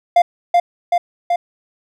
triangle tone with echo, 698.5 Hz, F5, in tune, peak -5 dBFS, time 0.16-0.22 s, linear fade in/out 5 ms, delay 380 ms, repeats 3, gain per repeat -2 dB, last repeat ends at 1.36 s, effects none

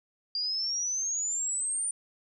sine exponential sweep, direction up, 4760 to 9190 Hz, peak -28 dBFS, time 0.35-1.91 s, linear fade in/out 2 ms, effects none

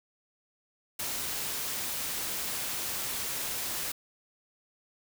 white noise, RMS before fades -34 dBFS, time 0.99-3.92 s, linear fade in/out 5 ms, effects none

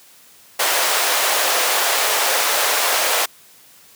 pink high-pass noise, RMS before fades -18 dBFS, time 0.59-3.26 s, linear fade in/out 10 ms, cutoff 520 Hz, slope 24 dB/octave, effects white hiss -48 dBFS RMS until 3.95 s + high-pass 80 Hz 12 dB/octave

